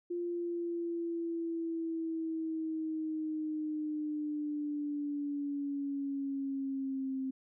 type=linear sweep; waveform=sine; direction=down; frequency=349.2 to 263.5 Hz; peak=-33 dBFS; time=0.1-7.31 s; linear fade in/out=10 ms; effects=none